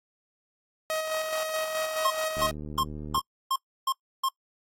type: tone with tremolo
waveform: sawtooth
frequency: 631 Hz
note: D#5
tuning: 24 cents sharp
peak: -23 dBFS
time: 0.9-2.51 s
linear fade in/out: 0 ms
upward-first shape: square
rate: 4.7 Hz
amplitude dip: 35%
type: tone bursts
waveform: square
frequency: 1066 Hz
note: C6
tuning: 32 cents sharp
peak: -24 dBFS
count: 7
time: 2.05-4.288 s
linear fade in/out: 5 ms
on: 54 ms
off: 310 ms
type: click train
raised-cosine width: 3 ms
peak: -26 dBFS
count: 62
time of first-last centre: 2.37-3.179 s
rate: 75.4 Hz
effects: noise-tail reverb RT60 0.1 s tail -24 dB re dry + AAC 48 kbps